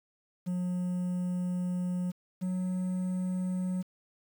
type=tone pair in turn; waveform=triangle; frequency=180 / 183.68 Hz; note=F#3 / F#3; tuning=-47 / -12 cents; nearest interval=unison; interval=35 cents; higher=second; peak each=-27 dBFS; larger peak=neither; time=0.46-2.12 / 2.41-3.83 s; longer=first; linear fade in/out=20 ms; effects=9-bit